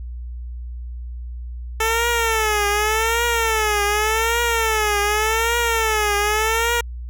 10% pulse tone with vibrato, 440 Hz, A4, in tune, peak -9 dBFS, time 1.8-6.81 s, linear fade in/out 5 ms, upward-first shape triangle, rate 0.86 Hz, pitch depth 140 cents each way, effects added 60 Hz sine -28 dBFS peak until 7.09 s

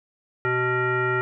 sine tone with frequency modulation, 880 Hz, A5, in tune, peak -20 dBFS, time 0.45-1.21 s, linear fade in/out 0 ms, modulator 502 Hz, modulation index 2, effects none

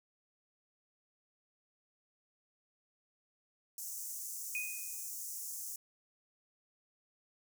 pink high-pass noise, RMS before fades -43 dBFS, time 3.78-5.76 s, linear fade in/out 2 ms, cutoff 6000 Hz, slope 48 dB/octave
sine tone with exponential decay, 2489 Hz, D#7, in tune, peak -33 dBFS, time 4.55-5.11 s, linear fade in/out 1 ms, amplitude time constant 120 ms
effects none

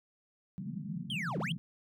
white band-pass noise, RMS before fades -39 dBFS, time 0.58-1.58 s, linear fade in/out 0 ms, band 140 to 200 Hz, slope 48 dB/octave
triangle linear two-way sweep, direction down then up, 3300 to 130.6 to 3300 Hz, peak -33 dBFS, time 1.1-1.52 s, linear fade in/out 2 ms, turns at 1.39 s
effects none

